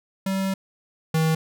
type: tone pair in turn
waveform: square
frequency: 192.5 / 159.74 Hz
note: G3 / D#3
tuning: -31 / +46 cents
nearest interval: minor third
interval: 323 cents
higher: first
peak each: -23 / -19 dBFS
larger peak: second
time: 0.26-0.54 / 1.14-1.35 s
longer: first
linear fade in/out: 5 ms
effects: none